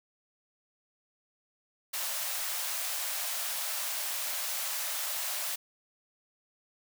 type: high-pass noise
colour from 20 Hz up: white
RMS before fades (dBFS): -34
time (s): 1.93-5.56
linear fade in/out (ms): 10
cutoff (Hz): 540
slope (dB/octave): 96
effects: none